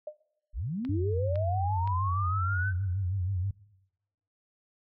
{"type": "tone with exponential decay", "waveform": "sine", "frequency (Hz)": 606, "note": "D#5", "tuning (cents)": -46, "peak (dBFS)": -31, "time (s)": [0.07, 0.17], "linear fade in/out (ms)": 5, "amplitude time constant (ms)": 20}
{"type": "linear sweep", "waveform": "sine", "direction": "up", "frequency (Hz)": [30.87, 1549], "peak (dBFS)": -30, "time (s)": [0.53, 2.73], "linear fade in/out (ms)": 50}
{"type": "clicks", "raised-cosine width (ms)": 0.3, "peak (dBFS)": -29, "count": 3, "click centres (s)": [0.85, 1.357, 1.875]}
{"type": "tone with vibrato", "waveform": "sine", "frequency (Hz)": 93.7, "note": "F#2", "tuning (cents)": 22, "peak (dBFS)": -27, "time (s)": [0.89, 3.51], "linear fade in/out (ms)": 5, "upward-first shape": "sine", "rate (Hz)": 6.3, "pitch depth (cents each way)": 110}
{"effects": ["noise-tail reverb RT60 0.9 s tail -21 dB re dry"]}